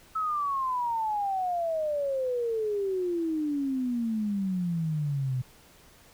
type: exponential sweep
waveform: sine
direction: down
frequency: 1308 to 124.8 Hz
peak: -26 dBFS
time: 0.15-5.42 s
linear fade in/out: 10 ms
effects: pink hiss -56 dBFS RMS until 6.13 s